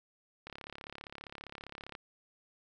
click train, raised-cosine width 0.3 ms, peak -28 dBFS, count 53, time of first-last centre 0.47-1.951 s, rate 35.1 Hz, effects none

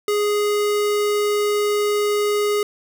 square tone, 414.9 Hz, G#4, 2 cents flat, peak -18 dBFS, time 0.08-2.63 s, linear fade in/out 2 ms, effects none

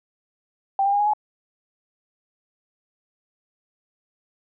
sine tone with pitch steps, 784 / 799.1 / 814.5 / 830.1 / 846.1 Hz, G5 / G5 / G#5 / G#5 / G#5, 0 / +33 / -34 / -1 / +32 cents, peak -17 dBFS, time 0.79-1.135 s, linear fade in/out 2 ms, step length 69 ms, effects none

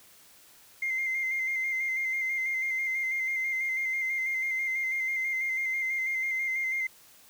sine tone with vibrato, 2093 Hz, C7, in tune, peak -26 dBFS, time 0.82-6.87 s, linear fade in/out 5 ms, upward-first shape square, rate 6.1 Hz, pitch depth 23 cents each way, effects tanh soft clip ceiling -23 dBFS + white hiss -56 dBFS RMS until 7.29 s

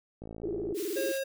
click train, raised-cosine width 2 ms, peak -29 dBFS, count 29, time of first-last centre 0.22-0.725 s, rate 55.4 Hz
sine tone with vibrato, 371.6 Hz, F#4, 7 cents sharp, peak -31 dBFS, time 0.43-1.12 s, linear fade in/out 5 ms, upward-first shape square, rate 19 Hz, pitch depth 180 cents each way
white high-pass noise, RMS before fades -42 dBFS, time 0.74-1.21 s, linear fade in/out 50 ms, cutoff 1800 Hz, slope 12 dB/octave
square tone, 540 Hz, C#5, 45 cents flat, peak -31 dBFS, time 0.96-1.24 s, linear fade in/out 10 ms
effects none

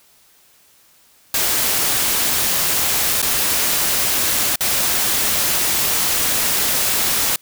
white noise with dropouts, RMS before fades -18 dBFS, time 1.34-7.36 s, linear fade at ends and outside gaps 2 ms, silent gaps 3.218-3.226 / 4.558-4.607 s, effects white hiss -53 dBFS RMS until 7.41 s

